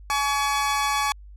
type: tone pair together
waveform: sawtooth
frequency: 847 / 1131.8 Hz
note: G#5 / C#6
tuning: +34 / +36 cents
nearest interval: perfect fourth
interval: 502 cents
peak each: -21 / -20 dBFS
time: 0.1-1.12 s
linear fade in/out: 0 ms
effects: added 50 Hz sine -41 dBFS peak until 1.36 s + low-pass 11000 Hz 12 dB/octave